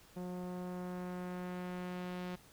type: tone with low-pass filter sweep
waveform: sawtooth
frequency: 180 Hz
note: F#3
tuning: 47 cents flat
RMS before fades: -42 dBFS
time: 0.16-2.36 s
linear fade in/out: 10 ms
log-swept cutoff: 750 to 4000 Hz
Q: 0.84
effects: pink hiss -61 dBFS RMS until 2.52 s